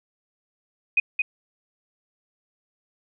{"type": "tone with echo", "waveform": "sine", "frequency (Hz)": 2497, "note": "D#7", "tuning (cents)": 6, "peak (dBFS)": -15, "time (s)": [0.97, 1], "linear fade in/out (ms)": 5, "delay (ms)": 220, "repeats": 1, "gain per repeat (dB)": -4, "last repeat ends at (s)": 1.22, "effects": []}